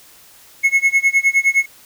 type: tone with tremolo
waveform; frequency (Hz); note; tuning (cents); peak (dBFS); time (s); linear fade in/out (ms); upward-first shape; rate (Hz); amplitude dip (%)
triangle; 2183; C#7; -27; -7; 0.63-1.66; 20; sine; 9.7; 95
effects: white hiss -46 dBFS RMS until 1.85 s